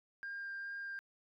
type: tone with vibrato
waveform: sine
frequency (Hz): 1600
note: G6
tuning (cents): +35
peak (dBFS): -39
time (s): 0.23-0.99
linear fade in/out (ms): 0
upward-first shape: sine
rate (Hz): 2.4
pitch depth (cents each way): 8
effects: tanh soft clip ceiling -38 dBFS